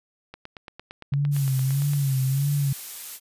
click train, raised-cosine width 0.3 ms, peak -23 dBFS, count 15, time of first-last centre 0.34-1.935 s, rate 8.78 Hz
sine tone with vibrato, 137.8 Hz, C#3, 10 cents flat, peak -20 dBFS, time 1.12-2.73 s, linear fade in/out 5 ms, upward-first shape sine, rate 1.6 Hz, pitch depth 83 cents each way
blue noise, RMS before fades -35 dBFS, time 1.31-3.2 s, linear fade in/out 50 ms
effects resampled to 32000 Hz

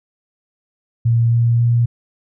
sine tone with pitch steps, 116.54 / 117.55 / 118.58 Hz, A#2 / A#2 / A#2, 0 / +15 / +30 cents, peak -11 dBFS, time 1.05-1.86 s, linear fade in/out 10 ms, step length 270 ms, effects none

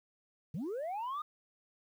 sine linear sweep, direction up, 130.81 to 1244.5 Hz, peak -33 dBFS, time 0.54-1.22 s, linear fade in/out 5 ms, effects tanh soft clip ceiling -34 dBFS + 11-bit

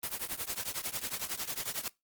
white noise with tremolo, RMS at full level -33 dBFS, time 0.03-1.88 s, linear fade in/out 2 ms, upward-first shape triangle, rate 11 Hz, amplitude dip 95%, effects noise-tail reverb RT60 0.2 s tail -23 dB re dry + Opus 24 kbps

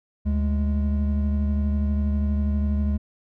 triangle tone pair together, 73.31 / 207.6 Hz, D2 / G#3, -3 / 0 cents, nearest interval octave + tritone, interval 1803 cents, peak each -19 / -24 dBFS, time 0.25-2.98 s, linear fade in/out 20 ms, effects none

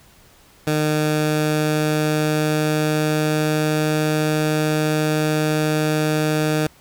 15% pulse tone with pitch glide, 152.7 to 153.85 Hz, D#3 to D#3, -32 to -19 cents, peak -11 dBFS, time 0.67-6.67 s, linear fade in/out 2 ms, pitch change +13 cents, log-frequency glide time 0.82-4.05 s, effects pink hiss -51 dBFS RMS until 6.8 s

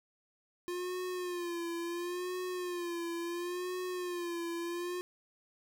square tone with vibrato, 351.8 Hz, F4, 13 cents sharp, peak -36 dBFS, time 0.68-5.01 s, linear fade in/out 0 ms, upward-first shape sine, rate 0.72 Hz, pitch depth 66 cents each way, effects none

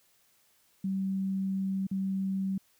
sine tone with dropouts, 192.4 Hz, G3, 32 cents flat, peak -28 dBFS, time 0.84-2.58 s, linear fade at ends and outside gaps 5 ms, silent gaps 1.869-1.912 s, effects white hiss -67 dBFS RMS until 2.79 s

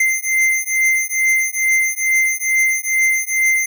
square beating tone pair, 2082 / 2084.3 Hz, C7 / C7, -9 / -7 cents, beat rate 2.3 Hz, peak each -18 dBFS, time 0-3.66 s, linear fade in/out 5 ms, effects none

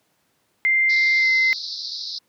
sine tone with pitch glide, 2093 to 2067 Hz, C7 to C7, 0 to -22 cents, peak -15 dBFS, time 0.65-1.53 s, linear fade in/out 0 ms, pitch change -22 cents, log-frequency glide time 1.17-1.28 s
pink band-pass noise, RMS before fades -31 dBFS, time 0.89-2.19 s, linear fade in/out 10 ms, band 3900 to 5300 Hz, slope 96 dB/octave
effects pink hiss -66 dBFS RMS until 2.28 s + high-pass 150 Hz 12 dB/octave

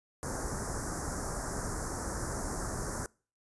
pink band-stop noise, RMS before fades -36 dBFS, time 0.23-3.06 s, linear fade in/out 0 ms, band 1700 to 5500 Hz, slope 48 dB/octave, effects noise-tail reverb RT60 0.4 s tail -25 dB re dry + resampled to 24000 Hz

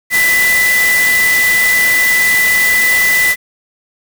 sine tone in noise, 1992 Hz, B6, 14 cents sharp, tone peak -9 dBFS, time 0.1-3.36 s, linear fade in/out 50 ms, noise white, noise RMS -18 dBFS, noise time 0.1-3.36 s, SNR +6 dB, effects none

